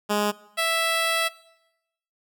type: tone pair in turn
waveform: 10% pulse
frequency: 207.7 / 659.4 Hz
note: G#3 / E5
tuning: 0 / 0 cents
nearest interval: octave + minor sixth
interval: 2000 cents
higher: second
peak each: -13 dBFS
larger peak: neither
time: 0.09-0.32 / 0.57-1.29 s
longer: second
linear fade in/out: 20 ms
effects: noise-tail reverb RT60 0.9 s tail -21 dB re dry